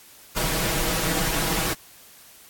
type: noise with comb filter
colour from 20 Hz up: pink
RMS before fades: -24 dBFS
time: 0.36-1.74 s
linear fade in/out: 10 ms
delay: 6.2 ms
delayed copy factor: +0.8
effects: white hiss -49 dBFS RMS until 2.49 s + AAC 64 kbps